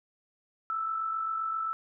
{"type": "tone with amplitude modulation", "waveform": "sine", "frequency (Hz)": 1318.5, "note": "E6", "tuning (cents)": 0, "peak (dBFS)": -27, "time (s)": [0.7, 1.73], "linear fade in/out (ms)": 0, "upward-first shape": "sine", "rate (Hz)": 47.6, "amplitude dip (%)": 45, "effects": []}